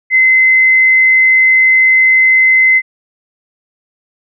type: tone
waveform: sine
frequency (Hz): 2054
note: C7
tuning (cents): -33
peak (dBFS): -5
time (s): 0.1-2.82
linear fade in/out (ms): 50
effects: none